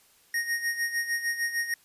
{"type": "tone with tremolo", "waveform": "square", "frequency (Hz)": 1864.7, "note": "A#6", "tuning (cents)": 0, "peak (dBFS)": -25, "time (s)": [0.34, 1.74], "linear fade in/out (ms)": 2, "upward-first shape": "sine", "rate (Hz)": 6.6, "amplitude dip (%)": 70, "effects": ["white hiss -61 dBFS RMS until 1.84 s", "resampled to 32000 Hz"]}